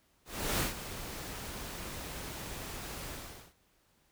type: noise with ADSR envelope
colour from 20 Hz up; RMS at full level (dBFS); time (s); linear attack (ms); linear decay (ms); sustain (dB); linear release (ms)
pink; -30; 0.25-3.54; 350; 130; -12; 440
effects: pink hiss -70 dBFS RMS until 4.11 s